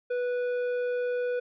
triangle tone with tanh clipping, 491.9 Hz, B4, 7 cents flat, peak -28 dBFS, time 0.1-1.4 s, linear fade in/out 10 ms, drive 13 dB, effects none

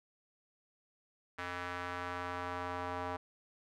square tone with band-pass filter sweep, 88.9 Hz, F2, 31 cents sharp, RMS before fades -40 dBFS, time 1.38-3.17 s, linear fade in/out 10 ms, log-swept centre 1600 to 940 Hz, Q 1.5, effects none

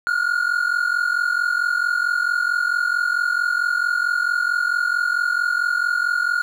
triangle tone pair together, 1405.5 / 1450 Hz, F6 / F#6, +11 / -35 cents, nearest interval minor second, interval 54 cents, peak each -19 dBFS, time 0.07-6.42 s, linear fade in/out 0 ms, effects none

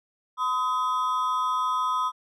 triangle ring-modulated tone, 1139 Hz, C#6, 47 cents sharp, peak -18 dBFS, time 0.37-2.12 s, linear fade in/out 50 ms, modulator 123 Hz, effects none

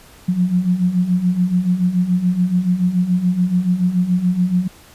sine beating tone pair, 175.4 / 182.4 Hz, F3 / F#3, +8 / -24 cents, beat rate 7 Hz, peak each -20 / -15 dBFS, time 0.28-4.68 s, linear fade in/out 10 ms, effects pink hiss -45 dBFS RMS until 4.94 s + resampled to 32000 Hz

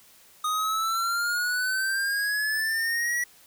square exponential sweep, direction up, 1237 to 1942 Hz, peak -25 dBFS, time 0.44-3.24 s, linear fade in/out 5 ms, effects white hiss -55 dBFS RMS until 3.46 s

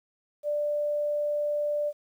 sine tone, 590 Hz, D5, 8 cents sharp, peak -25 dBFS, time 0.43-1.93 s, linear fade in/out 50 ms, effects 10-bit

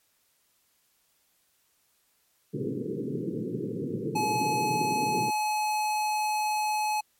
white band-pass noise, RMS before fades -32 dBFS, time 2.53-5.31 s, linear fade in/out 20 ms, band 110 to 470 Hz, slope 96 dB/octave
square tone, 851 Hz, G#5, 42 cents sharp, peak -26 dBFS, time 4.15-7.01 s, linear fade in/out 10 ms
effects white hiss -69 dBFS RMS until 7.19 s + MP3 64 kbps

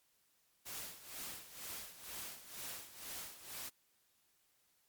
white noise with tremolo, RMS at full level -45 dBFS, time 0.65-3.7 s, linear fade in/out 20 ms, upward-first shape sine, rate 2.1 Hz, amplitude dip 75%, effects white hiss -75 dBFS RMS until 4.88 s + MP3 96 kbps

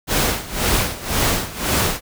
pink noise with tremolo, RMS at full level -17 dBFS, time 0.07-2.01 s, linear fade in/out 50 ms, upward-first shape sine, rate 1.9 Hz, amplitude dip 85%, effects none

